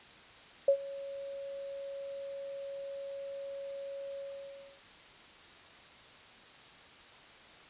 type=tone with ADSR envelope; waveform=sine; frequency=554 Hz; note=C#5; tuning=1 cent flat; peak=-19 dBFS; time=0.68-4.81 s; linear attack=4 ms; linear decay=81 ms; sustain=-20 dB; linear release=630 ms; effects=white hiss -54 dBFS RMS until 7.69 s + resampled to 8000 Hz